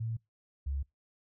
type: tone pair in turn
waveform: sine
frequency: 113.3 / 69.13 Hz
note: A#2 / C#2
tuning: -49 / -4 cents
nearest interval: major sixth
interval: 855 cents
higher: first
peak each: -32 / -31 dBFS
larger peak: second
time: 0-0.17 / 0.66-0.83 s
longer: neither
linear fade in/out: 10 ms
effects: noise-tail reverb RT60 0.2 s tail -24 dB re dry